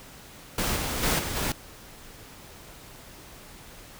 pink noise with level steps, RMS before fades -27 / -30 / -24 / -32 / -28 dBFS, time 0.58-1.52 s, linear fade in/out 2 ms, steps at 0.75 / 1.02 / 1.18 / 1.35 s, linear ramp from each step 20 ms, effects pink hiss -47 dBFS RMS until 3.99 s

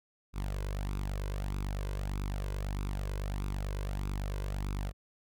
sawtooth tone with flanger, 49 Hz, G1, in tune, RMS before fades -35 dBFS, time 0.33-4.93 s, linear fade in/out 50 ms, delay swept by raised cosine 0.8 to 2 ms, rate 1.6 Hz, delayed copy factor +0.6, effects none

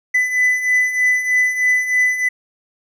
triangle beating tone pair, 1998 / 2001.2 Hz, B6 / B6, +20 / +22 cents, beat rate 3.2 Hz, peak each -19 / -13 dBFS, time 0.14-2.29 s, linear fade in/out 10 ms, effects none

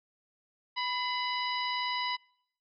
harmonic tone with a mistuned harmonic, 987.8 Hz, B5, in tune, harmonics 1 / 2 / 3 / 4 / 5, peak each -33 / -36 / -38 / -39 / -40 dBFS, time 0.76-2.17 s, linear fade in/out 20 ms, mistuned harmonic 2, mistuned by +48 cents, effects noise-tail reverb RT60 0.7 s tail -26 dB re dry

